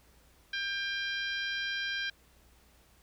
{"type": "harmonic tone with a mistuned harmonic", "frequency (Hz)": 796, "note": "G5", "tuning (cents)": 26, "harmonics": [2, 3, 4, 5, 6, 7], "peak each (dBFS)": [-34, -41, -39, -42, -45, -49], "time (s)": [0.53, 2.1], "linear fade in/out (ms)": 5, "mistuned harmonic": 6, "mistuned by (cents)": 29, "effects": ["added 60 Hz sine -64 dBFS peak until 3.02 s", "pink hiss -64 dBFS RMS until 3.02 s"]}